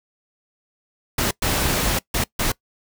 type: noise bursts at uneven times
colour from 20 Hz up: pink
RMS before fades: -21 dBFS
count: 4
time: 1.18-1.31 / 1.42-1.99 / 2.14-2.24 / 2.39-2.52 s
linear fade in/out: 5 ms
effects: noise-tail reverb RT60 0.1 s tail -22 dB re dry